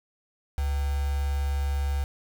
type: tone with quantisation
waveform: sine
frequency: 70.2 Hz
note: C#2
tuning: 22 cents sharp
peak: -24 dBFS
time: 0.58-2.04 s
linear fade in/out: 0 ms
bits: 6
effects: none